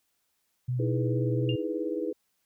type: tone with vibrato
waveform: sine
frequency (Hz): 123.47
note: B2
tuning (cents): 0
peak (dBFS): -26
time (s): 0.68-1.56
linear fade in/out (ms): 10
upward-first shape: sine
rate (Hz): 4.3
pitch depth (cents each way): 29
type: chord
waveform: sine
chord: E major seventh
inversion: third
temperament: equal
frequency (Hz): 311.1 / 329.6 / 415.3 / 493.9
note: D#4 / E4 / G#4 / B4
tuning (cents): 0 / 0 / 0 / 0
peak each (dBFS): -34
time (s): 0.79-2.13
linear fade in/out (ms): 10
type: tone with exponential decay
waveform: sine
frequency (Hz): 2808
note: F7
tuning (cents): +9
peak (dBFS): -30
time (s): 1.49-1.64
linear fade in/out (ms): 2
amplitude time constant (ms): 32
effects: white hiss -75 dBFS RMS until 2.45 s